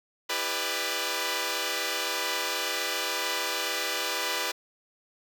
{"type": "chord", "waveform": "5% pulse", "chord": "E minor seventh", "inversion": "none", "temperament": "equal with one note detuned", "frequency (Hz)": [329.6, 400.9, 493.9, 587.3], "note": ["E4", "G4", "B4", "D5"], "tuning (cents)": [0, 39, 0, 0], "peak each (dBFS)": [-25, -23, -20, -22], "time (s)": [0.29, 4.52], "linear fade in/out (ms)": 10, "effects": []}